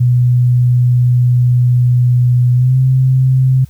sine tone with pitch glide, 123.47 to 130.43 Hz, B2 to C3, 0 to -5 cents, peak -7 dBFS, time 0-3.65 s, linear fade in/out 10 ms, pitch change +95 cents, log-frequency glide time 2.54-2.77 s, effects added 68 Hz sine -38 dBFS peak until 3.69 s + white hiss -51 dBFS RMS until 3.69 s

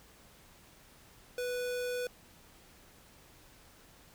square tone, 493.5 Hz, B4, 1 cent flat, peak -34 dBFS, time 1.38-2.07 s, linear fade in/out 2 ms, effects pink hiss -59 dBFS RMS until 4.14 s

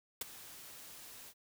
white noise with ADSR envelope, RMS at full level -35 dBFS, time 0.21-1.34 s, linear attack 5 ms, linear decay 15 ms, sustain -17 dB, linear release 60 ms, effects none

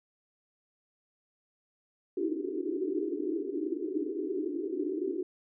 pink band-pass noise, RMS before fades -33 dBFS, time 2.17-5.23 s, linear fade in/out 5 ms, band 290 to 410 Hz, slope 96 dB/octave, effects none

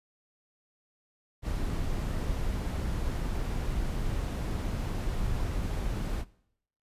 brown noise, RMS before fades -31 dBFS, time 1.42-6.25 s, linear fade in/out 50 ms, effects noise-tail reverb RT60 0.7 s tail -20 dB re dry + resampled to 32000 Hz

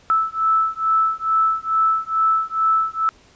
sine beating tone pair, 1312 / 1314.3 Hz, E6 / E6, -9 / -6 cents, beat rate 2.3 Hz, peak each -19 dBFS, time 0.1-3.09 s, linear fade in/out 0 ms, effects pink hiss -52 dBFS RMS until 3.35 s + resampled to 16000 Hz

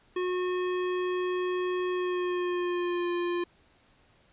square tone with pitch glide, 363.2 to 349.8 Hz, F#4 to F4, -32 to +3 cents, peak -28 dBFS, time 0.16-3.44 s, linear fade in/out 5 ms, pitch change -65 cents, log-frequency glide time 1.91-3.11 s, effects pink hiss -63 dBFS RMS until 4.32 s + resampled to 8000 Hz

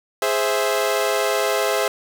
sawtooth chord, Ab augmented, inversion none, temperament equal, 415.3 / 523.3 / 659.3 Hz, Ab4 / C5 / E5, 0 / 0 / 0 cents, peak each -19 dBFS, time 0.22-1.88 s, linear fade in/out 2 ms, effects none

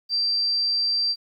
sine tone, 4699 Hz, D8, in tune, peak -20 dBFS, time 0.09-1.16 s, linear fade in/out 50 ms, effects 10-bit

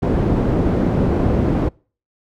white low-pass noise, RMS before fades -17 dBFS, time 0.02-1.69 s, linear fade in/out 10 ms, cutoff 310 Hz, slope 12 dB/octave, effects noise-tail reverb RT60 0.4 s tail -26 dB re dry

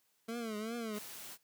25% pulse tone with vibrato, 223.4 Hz, A3, 27 cents sharp, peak -34 dBFS, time 0.28-0.99 s, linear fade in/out 10 ms, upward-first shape triangle, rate 2.6 Hz, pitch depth 130 cents each way
white noise, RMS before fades -48 dBFS, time 0.92-1.38 s, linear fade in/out 50 ms
effects white hiss -75 dBFS RMS until 1.43 s + high-pass 100 Hz 12 dB/octave

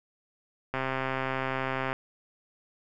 click train, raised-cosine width 0.5 ms, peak -15 dBFS, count 158, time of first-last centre 0.74-1.929 s, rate 132 Hz, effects none

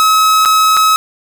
45% pulse tone with dropouts, 1282 Hz, E6, 49 cents flat, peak -7 dBFS, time 0-0.96 s, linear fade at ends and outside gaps 0 ms, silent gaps 0.451-0.457 / 0.768-0.772 s, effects 8-bit

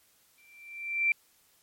sine tone with exponential growth, 2349 Hz, D7, in tune, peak -20 dBFS, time 0.38-1.12 s, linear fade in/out 2 ms, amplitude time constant 160 ms, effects white hiss -65 dBFS RMS until 1.62 s + MP3 64 kbps

